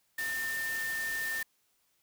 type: tone in noise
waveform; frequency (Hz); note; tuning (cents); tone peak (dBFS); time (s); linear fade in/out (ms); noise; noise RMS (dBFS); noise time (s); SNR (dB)
sine; 1800; A6; +39; -32; 0.18-1.43; 5; white; -41; 0.18-1.43; +6
effects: white hiss -73 dBFS RMS until 2.02 s